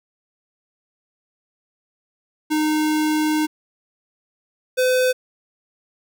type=tone pair in turn; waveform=square; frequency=307.4 / 508.2 Hz; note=D#4 / B4; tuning=-21 / +49 cents; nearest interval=major sixth; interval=870 cents; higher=second; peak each=-18 / -16 dBFS; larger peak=second; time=2.5-3.47 / 4.77-5.13 s; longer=first; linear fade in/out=20 ms; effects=none